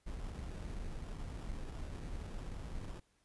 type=noise with sample-and-hold; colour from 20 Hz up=brown; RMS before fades=-43 dBFS; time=0.06-3 s; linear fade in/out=10 ms; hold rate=2100 Hz; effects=pink hiss -75 dBFS RMS until 3.24 s + resampled to 24000 Hz